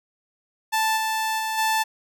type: tone with level steps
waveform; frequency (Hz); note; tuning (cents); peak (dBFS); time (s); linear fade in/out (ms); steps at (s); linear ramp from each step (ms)
sawtooth; 880; A5; 0; -16 / -19 / -21 / -16; 0.72-1.84; 20; 0.96 / 1.38 / 1.57; 20
effects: none